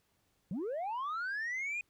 sine linear sweep, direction up, 155.8 to 2489 Hz, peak -32 dBFS, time 0.51-1.81 s, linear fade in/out 2 ms, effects tanh soft clip ceiling -33 dBFS + pink hiss -75 dBFS RMS until 1.89 s

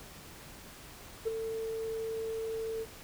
sine tone with ADSR envelope, 447.5 Hz, A4, 29 cents sharp, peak -24 dBFS, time 1.25-2.86 s, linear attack 27 ms, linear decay 10 ms, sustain -9 dB, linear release 41 ms, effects tanh soft clip ceiling -25 dBFS + pink hiss -50 dBFS RMS until 3.03 s

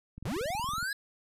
click train, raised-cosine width 5 ms, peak -31 dBFS, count 15, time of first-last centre 0.18-0.828 s, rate 21.6 Hz
square linear sweep, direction up, 88.3 to 1695 Hz, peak -32 dBFS, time 0.25-0.93 s, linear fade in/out 5 ms
sine tone with exponential growth, 4032 Hz, B7, 35 cents sharp, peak -38 dBFS, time 0.84-0.93 s, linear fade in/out 1 ms, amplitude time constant 18 ms
effects resampled to 32000 Hz

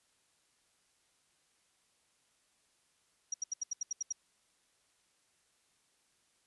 sine tone bursts, 5730 Hz, F8, 44 cents sharp, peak -32 dBFS, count 9, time 3.32-4.125 s, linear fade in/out 5 ms, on 21 ms, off 77 ms, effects white hiss -73 dBFS RMS until 6.46 s + resampled to 24000 Hz

